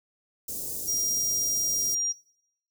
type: band-stop noise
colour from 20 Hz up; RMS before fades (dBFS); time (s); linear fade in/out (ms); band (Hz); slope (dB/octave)
white; -34; 0.48-1.95; 5; 530 to 6000; 24
type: tone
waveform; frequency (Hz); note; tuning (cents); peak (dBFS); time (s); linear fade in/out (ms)
sine; 5700; F8; +34; -25; 0.87-2.13; 20
effects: noise-tail reverb RT60 0.7 s tail -20 dB re dry